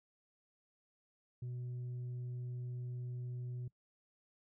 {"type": "tone", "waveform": "sine", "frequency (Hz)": 123.47, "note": "B2", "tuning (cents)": 0, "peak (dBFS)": -37, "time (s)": [1.42, 3.68], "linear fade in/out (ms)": 5, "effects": ["noise-tail reverb RT60 0.1 s tail -23 dB re dry", "tanh soft clip ceiling -39 dBFS"]}